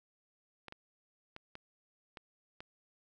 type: clicks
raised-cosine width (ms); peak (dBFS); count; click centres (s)
0.3; -30; 6; 0.683 / 0.724 / 1.364 / 1.554 / 2.172 / 2.605
effects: none